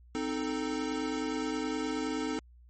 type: chord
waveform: square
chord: A diminished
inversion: first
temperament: equal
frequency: 261.6 / 311.1 / 440 Hz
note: C4 / Eb4 / A4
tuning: 0 / 0 / 0 cents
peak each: -36 / -35 / -38 dBFS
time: 0.15-2.39 s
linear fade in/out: 0 ms
effects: added 60 Hz sine -53 dBFS peak until 2.69 s + MP3 32 kbps